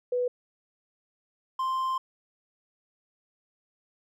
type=tone pair in turn; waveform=sine / triangle; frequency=493.8 / 1046.3 Hz; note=B4 / C6; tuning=0 / 0 cents; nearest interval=octave + minor second; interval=1300 cents; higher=second; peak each=-24 / -24 dBFS; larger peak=neither; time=0.12-0.28 / 1.59-1.98 s; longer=second; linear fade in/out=5 ms; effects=none